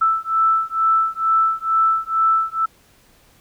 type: beating tone pair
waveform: sine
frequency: 1320 / 1322.2 Hz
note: E6 / E6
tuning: +2 / +5 cents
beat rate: 2.2 Hz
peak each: -18 dBFS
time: 0.01-2.66 s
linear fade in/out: 10 ms
effects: pink hiss -54 dBFS RMS until 3.4 s